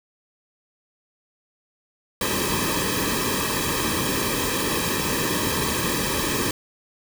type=noise with comb filter; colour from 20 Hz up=pink; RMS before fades=-24 dBFS; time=2.21-6.51 s; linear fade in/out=2 ms; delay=1.4 ms; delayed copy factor=-0.9; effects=none